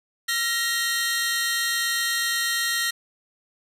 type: tone cluster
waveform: sawtooth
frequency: 1373 / 1881 / 3151 / 4187 Hz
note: F6 / A#6 / G7 / C8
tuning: -30 / +15 / +8 / 0 cents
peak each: -29 / -21 / -29 / -26 dBFS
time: 0.28-2.91 s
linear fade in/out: 10 ms
effects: resampled to 32000 Hz + 8-bit